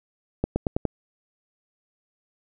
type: accelerating click train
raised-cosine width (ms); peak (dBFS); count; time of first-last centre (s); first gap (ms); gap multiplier
2; -9; 5; 0.44-0.853; 120; 0.9
effects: none